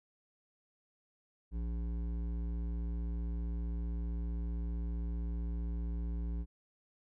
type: tone with hard clipping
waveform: sine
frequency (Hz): 57.7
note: A#1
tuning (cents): -17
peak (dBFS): -36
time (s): 1.51-6.46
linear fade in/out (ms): 50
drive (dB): 11
effects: none